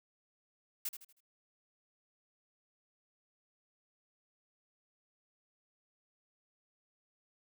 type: noise with echo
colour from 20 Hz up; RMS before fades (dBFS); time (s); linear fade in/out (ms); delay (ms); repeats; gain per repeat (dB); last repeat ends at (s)
blue; -37; 0.85-0.89; 5; 79; 4; -9; 1.206
effects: none